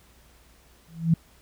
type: tone with exponential growth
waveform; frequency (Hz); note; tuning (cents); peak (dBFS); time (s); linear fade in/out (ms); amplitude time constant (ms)
sine; 164.81; E3; 0; -13; 0.88-1.14; 5; 56
effects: added 60 Hz sine -58 dBFS peak until 1.41 s + pink hiss -58 dBFS RMS until 1.41 s